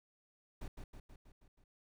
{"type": "noise with echo", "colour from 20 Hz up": "brown", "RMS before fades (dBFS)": -43, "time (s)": [0.61, 0.68], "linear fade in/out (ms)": 5, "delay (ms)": 160, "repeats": 6, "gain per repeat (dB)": -4, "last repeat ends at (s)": 1.64, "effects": []}